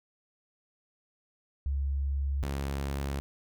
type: tone pair in turn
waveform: sine / sawtooth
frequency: 69.3 / 69.3 Hz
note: C#2 / C#2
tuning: 0 / 0 cents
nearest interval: unison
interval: 0 cents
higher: neither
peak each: -27 / -27 dBFS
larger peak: neither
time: 1.66-2.43 / 2.43-3.2 s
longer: neither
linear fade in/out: 0 ms
effects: none